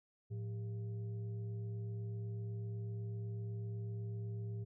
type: tone with frequency modulation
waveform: sine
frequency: 110 Hz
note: A2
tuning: in tune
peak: -39 dBFS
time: 0.3-4.65 s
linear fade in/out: 20 ms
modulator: 288 Hz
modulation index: 0.42
effects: none